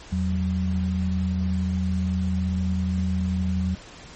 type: tone pair together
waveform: sine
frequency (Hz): 83.29 / 185.8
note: E2 / F#3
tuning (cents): +18 / +7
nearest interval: octave + major second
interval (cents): 1389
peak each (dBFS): -24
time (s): 0.12-3.75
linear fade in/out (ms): 5
effects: pink hiss -44 dBFS RMS until 4.15 s + MP3 32 kbps